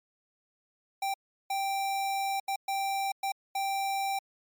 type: tone bursts at uneven times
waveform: square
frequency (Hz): 784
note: G5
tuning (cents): 0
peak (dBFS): -29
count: 6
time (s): 1.02-1.14 / 1.5-2.4 / 2.48-2.56 / 2.68-3.12 / 3.23-3.32 / 3.55-4.19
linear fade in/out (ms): 5
effects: MP3 96 kbps